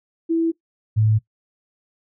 sine tone pair in turn, 329.6 / 108.63 Hz, E4 / A2, 0 / -22 cents, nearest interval octave + perfect fifth, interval 1922 cents, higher first, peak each -16 / -14 dBFS, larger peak second, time 0.29-0.52 / 0.96-1.19 s, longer neither, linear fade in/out 20 ms, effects noise-tail reverb RT60 0.1 s tail -18 dB re dry

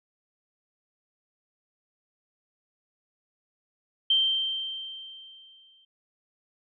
sine tone with exponential decay, 3136 Hz, G7, in tune, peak -18 dBFS, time 4.1-5.85 s, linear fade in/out 5 ms, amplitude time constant 380 ms, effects none

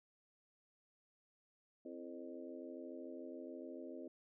harmonic tone with a mistuned harmonic, 87 Hz, F2, 6 cents flat, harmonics 3 / 4 / 5 / 6 / 7, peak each -51 / -51 / -55 / -55 / -55 dBFS, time 1.85-4.08 s, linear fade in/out 5 ms, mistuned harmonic 4, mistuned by -72 cents, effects none

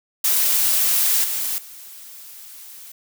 blue noise with level steps, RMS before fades -18 / -24 / -40 dBFS, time 0.24-2.92 s, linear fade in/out 5 ms, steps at 1.24 / 1.58 s, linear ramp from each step 2 ms, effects none

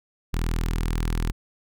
sawtooth tone with notch filter, 40.77 Hz, E1, 18 cents flat, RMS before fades -25 dBFS, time 0.33-1.32 s, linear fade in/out 10 ms, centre 600 Hz, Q 1.2, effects none

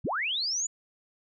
sine linear sweep, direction up, 47.24 to 7060 Hz, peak -27 dBFS, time 0.04-0.67 s, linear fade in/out 10 ms, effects none

